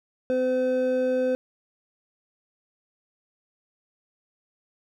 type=tone pair together; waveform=triangle; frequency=255.5 / 511 Hz; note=C4 / C5; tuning=-41 / -41 cents; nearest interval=octave; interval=1200 cents; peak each=-26 / -20 dBFS; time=0.3-1.35 s; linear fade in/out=0 ms; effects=none